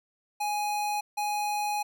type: tone bursts at uneven times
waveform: square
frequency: 832 Hz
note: G#5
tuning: 3 cents sharp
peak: -28 dBFS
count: 2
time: 0.4-1.01 / 1.17-1.83 s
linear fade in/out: 10 ms
effects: none